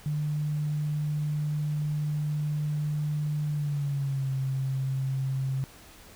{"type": "tone with pitch glide", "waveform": "sine", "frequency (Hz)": [150, 133.63], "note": ["D3", "C3"], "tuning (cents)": [37, 37], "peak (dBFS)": -26, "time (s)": [0.06, 5.64], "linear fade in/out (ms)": 0, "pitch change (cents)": -200, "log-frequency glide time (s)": [3.47, 4.3], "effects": ["pink hiss -51 dBFS RMS until 6.15 s"]}